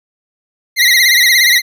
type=tone with vibrato; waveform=25% pulse; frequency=2000 Hz; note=B6; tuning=21 cents sharp; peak=-3 dBFS; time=0.76-1.62 s; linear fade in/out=50 ms; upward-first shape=sine; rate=17 Hz; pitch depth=100 cents each way; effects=none